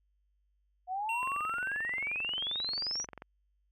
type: exponential sweep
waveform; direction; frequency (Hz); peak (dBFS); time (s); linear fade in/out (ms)
sine; up; 716 to 6010; -32; 0.87-3.06; 50
type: tone with exponential decay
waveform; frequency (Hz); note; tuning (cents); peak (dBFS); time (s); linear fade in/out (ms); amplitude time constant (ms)
triangle; 2734; F7; -37; -31; 1.09-3.03; 2; 420
type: click train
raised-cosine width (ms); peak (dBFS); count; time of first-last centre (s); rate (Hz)
0.5; -29; 46; 1.23-3.221; 22.6
effects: added 50 Hz sine -70 dBFS peak until 3.71 s